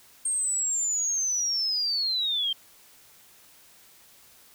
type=linear sweep; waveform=sine; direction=down; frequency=8570 to 3128 Hz; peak=-24 dBFS; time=0.25-2.53 s; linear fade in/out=5 ms; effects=white hiss -55 dBFS RMS until 4.54 s